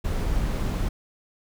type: noise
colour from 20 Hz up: brown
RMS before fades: -25 dBFS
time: 0.04-0.89 s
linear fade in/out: 10 ms
effects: none